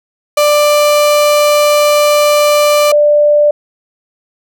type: tone pair in turn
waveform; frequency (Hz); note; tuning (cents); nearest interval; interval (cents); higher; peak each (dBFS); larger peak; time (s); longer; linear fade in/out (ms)
35% pulse / sine; 591 / 591; D5 / D5; +11 / +11; unison; 0; neither; -5; neither; 0.37-2.92 / 2.92-3.51; first; 5
effects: none